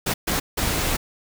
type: noise bursts at uneven times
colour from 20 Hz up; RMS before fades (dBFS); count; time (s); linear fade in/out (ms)
pink; -23; 3; 0.06-0.14 / 0.27-0.4 / 0.57-0.97; 10
effects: none